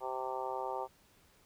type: harmonic tone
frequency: 130 Hz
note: C3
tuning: 11 cents flat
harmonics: 3 / 4 / 5 / 6 / 7 / 8 / 9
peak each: -43 / -42 / -45 / -41 / -40 / -51 / -46 dBFS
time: 0-0.88 s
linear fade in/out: 50 ms
effects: pink hiss -66 dBFS RMS until 1.45 s